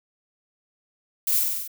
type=noise with echo; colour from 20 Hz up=violet; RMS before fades=-23 dBFS; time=1.27-1.39 s; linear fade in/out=5 ms; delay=48 ms; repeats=6; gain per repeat=-2 dB; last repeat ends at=1.678 s; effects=none